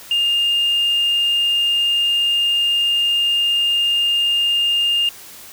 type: tone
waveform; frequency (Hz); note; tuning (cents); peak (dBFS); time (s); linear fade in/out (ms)
sine; 2817; F7; +14; -13; 0.11-5.09; 2
effects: tanh soft clip ceiling -11 dBFS + white hiss -39 dBFS RMS until 5.52 s